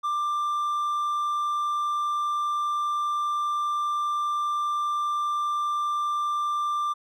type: tone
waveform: triangle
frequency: 1185 Hz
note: D6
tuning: 15 cents sharp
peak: -22 dBFS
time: 0.03-6.94 s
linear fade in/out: 20 ms
effects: none